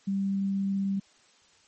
sine tone, 196 Hz, G3, in tune, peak -25 dBFS, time 0.07-1 s, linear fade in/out 10 ms, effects white hiss -61 dBFS RMS until 1.67 s + MP3 32 kbps

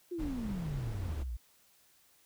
sine exponential sweep, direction down, 365.2 to 54.6 Hz, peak -35 dBFS, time 0.11-1.37 s, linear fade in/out 10 ms
brown noise, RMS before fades -41 dBFS, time 0.18-1.24 s, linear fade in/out 20 ms
effects white hiss -66 dBFS RMS until 2.25 s

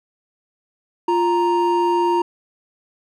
triangle tone pair together, 348.8 / 932.3 Hz, F4 / A#5, -2 / 0 cents, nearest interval octave + perfect fourth, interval 1702 cents, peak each -16 dBFS, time 1.08-2.22 s, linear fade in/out 5 ms, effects none

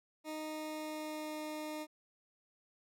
20% pulse tone with pitch glide, 310 to 306.4 Hz, D#4 to D#4, -6 to -27 cents, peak -35 dBFS, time 0.24-1.87 s, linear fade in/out 50 ms, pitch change -21 cents, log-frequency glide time 0.42-1.41 s, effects none

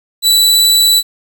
sawtooth tone with vibrato, 3958 Hz, B7, 3 cents sharp, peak -4 dBFS, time 0.22-1.03 s, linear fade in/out 50 ms, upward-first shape triangle, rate 18 Hz, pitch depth 9 cents each way, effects 7-bit

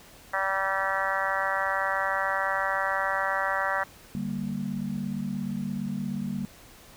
harmonic tone, 193.2 Hz, G3, 25 cents flat, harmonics 3 / 4 / 5 / 6 / 7 / 8 / 9 / 10, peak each -33 / -33 / -33 / -33 / -33 / -33 / -33 / -33 dBFS, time 0.33-3.84 s, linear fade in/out 10 ms
sine chord, G minor, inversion second, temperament equal, 146.83 / 196 / 233.1 Hz, D3 / G3 / Bb3, 0 / 0 / 0 cents, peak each -36 / -31 / -33 dBFS, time 4.15-6.45 s, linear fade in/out 0 ms
effects pink hiss -51 dBFS RMS until 6.96 s

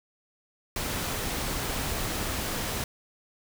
pink noise, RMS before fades -31 dBFS, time 0.76-2.84 s, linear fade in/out 2 ms, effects none

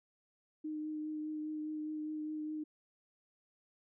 sine tone with vibrato, 306.9 Hz, D#4, 24 cents flat, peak -37 dBFS, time 0.64-2.64 s, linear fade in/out 10 ms, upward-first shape triangle, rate 4.9 Hz, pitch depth 16 cents each way, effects none

